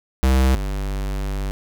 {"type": "tone pair in turn", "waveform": "square", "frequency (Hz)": [65.41, 49], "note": ["C2", "G1"], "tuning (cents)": [0, 0], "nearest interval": "perfect fourth", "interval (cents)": 500, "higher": "first", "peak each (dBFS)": [-14, -23], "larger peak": "first", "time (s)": [[0.23, 0.55], [0.55, 1.51]], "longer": "second", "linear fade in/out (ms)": 0, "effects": []}